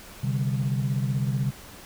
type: chord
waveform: sine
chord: C suspended second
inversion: none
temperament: equal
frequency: 130.81 / 146.83 / 196 Hz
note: C3 / D3 / G3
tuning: 0 / 0 / 0 cents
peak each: -24 / -28 / -30 dBFS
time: 0.23-1.51 s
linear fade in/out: 10 ms
effects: tanh soft clip ceiling -16 dBFS + pink hiss -45 dBFS RMS until 1.85 s